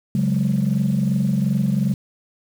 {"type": "chord", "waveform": "sine", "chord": "C# suspended fourth", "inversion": "none", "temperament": "equal", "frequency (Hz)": [138.59, 185, 207.7], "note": ["C#3", "F#3", "G#3"], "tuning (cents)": [0, 0, 0], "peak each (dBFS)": -20, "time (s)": [0.15, 1.94], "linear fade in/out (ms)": 2, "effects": ["tanh soft clip ceiling -11 dBFS", "7-bit"]}